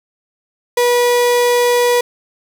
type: tone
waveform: 35% pulse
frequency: 485.6 Hz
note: B4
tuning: 29 cents flat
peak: -9 dBFS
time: 0.77-2.01 s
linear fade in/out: 5 ms
effects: 8-bit